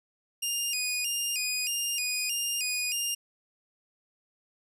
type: tone with vibrato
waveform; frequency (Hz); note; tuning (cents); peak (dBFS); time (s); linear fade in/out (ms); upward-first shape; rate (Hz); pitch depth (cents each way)
15% pulse; 2637; E7; 0; -21; 0.42-3.15; 10; square; 1.6; 110
effects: none